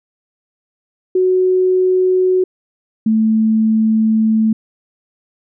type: tone pair in turn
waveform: sine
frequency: 370 / 220 Hz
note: F#4 / A3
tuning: 0 / 0 cents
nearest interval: major sixth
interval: 900 cents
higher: first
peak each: -10 dBFS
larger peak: neither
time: 1.15-2.44 / 3.06-4.53 s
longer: second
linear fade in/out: 5 ms
effects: none